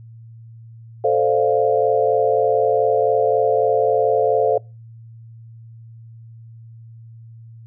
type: chord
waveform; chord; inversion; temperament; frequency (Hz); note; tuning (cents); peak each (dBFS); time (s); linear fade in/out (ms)
sine; D minor seventh; second; equal; 440 / 523.3 / 587.3 / 698.5; A4 / C5 / D5 / F5; 0 / 0 / 0 / 0; -18 / -19 / -23 / -20; 1.04-4.58; 5
effects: noise-tail reverb RT60 0.3 s tail -26 dB re dry + added 114 Hz sine -38 dBFS peak until 7.66 s